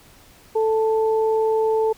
sine tone pair together, 440.5 / 881 Hz, A4 / A5, +2 / +2 cents, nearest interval octave, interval 1200 cents, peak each -17 / -25 dBFS, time 0.55-1.93 s, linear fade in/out 10 ms, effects pink hiss -50 dBFS RMS until 1.97 s

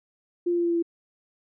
sine tone with pitch steps, 349.2 / 346.8 / 344.4 / 342 / 339.7 / 337.3 Hz, F4 / F4 / F4 / F4 / F4 / E4, 0 / -12 / -24 / -36 / -48 / +40 cents, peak -21 dBFS, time 0.46-0.826 s, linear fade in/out 10 ms, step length 61 ms, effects none

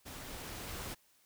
pink noise with level ramp, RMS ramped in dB -47 to -42 dBFS, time 0.05-0.95 s, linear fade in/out 20 ms, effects white hiss -69 dBFS RMS until 1.25 s

